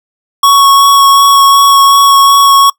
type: tone with vibrato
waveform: square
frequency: 1110 Hz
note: C#6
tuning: 2 cents sharp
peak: -3 dBFS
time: 0.43-2.7 s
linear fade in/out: 5 ms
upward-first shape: sine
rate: 2.7 Hz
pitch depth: 11 cents each way
effects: noise-tail reverb RT60 0.1 s tail -23 dB re dry